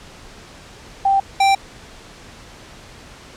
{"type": "tone pair in turn", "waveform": ["sine", "square"], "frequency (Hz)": [784, 784], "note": ["G5", "G5"], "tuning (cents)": [0, 0], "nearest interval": "unison", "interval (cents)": 0, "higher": "neither", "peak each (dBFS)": -12, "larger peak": "neither", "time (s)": [[1.05, 1.2], [1.4, 1.55]], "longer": "neither", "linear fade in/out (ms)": 5, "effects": ["pink hiss -41 dBFS RMS until 3.36 s", "low-pass 7000 Hz 12 dB/octave"]}